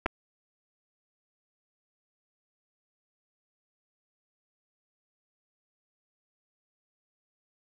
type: clicks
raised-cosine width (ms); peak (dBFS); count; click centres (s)
0.5; -13; 2; 0.06 / 0.063
effects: none